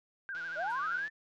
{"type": "tone with vibrato", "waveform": "sine", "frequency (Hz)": 1517, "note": "F#6", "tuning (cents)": 43, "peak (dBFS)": -36, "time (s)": [0.29, 0.99], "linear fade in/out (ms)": 0, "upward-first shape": "sine", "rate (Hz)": 13, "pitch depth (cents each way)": 110}
{"type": "click train", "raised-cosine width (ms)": 0.2, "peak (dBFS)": -34, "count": 122, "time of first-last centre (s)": [0.35, 1.079], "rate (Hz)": 166}
{"type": "linear sweep", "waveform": "sine", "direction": "up", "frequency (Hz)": [554.4, 1810], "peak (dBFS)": -32, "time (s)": [0.55, 1.1], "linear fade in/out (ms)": 50}
{"type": "noise with exponential decay", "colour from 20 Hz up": "violet", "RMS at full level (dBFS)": -45, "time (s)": [0.7, 0.85], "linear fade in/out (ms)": 1, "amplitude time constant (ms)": 32}
{"effects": ["low-pass 5000 Hz 12 dB/octave", "MP3 64 kbps"]}